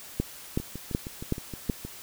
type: two click trains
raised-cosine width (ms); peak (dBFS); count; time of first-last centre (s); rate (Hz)
3; -23 / -12; 9 / 5; 0.6-1.85 / 0.2-1.698; 6.4 / 2.67
effects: white hiss -45 dBFS RMS until 2.02 s